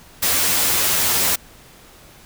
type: noise with comb filter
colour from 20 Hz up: white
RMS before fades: -18 dBFS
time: 0.22-1.36 s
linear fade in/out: 10 ms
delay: 11 ms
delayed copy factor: +0.8
effects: pink hiss -46 dBFS RMS until 2.25 s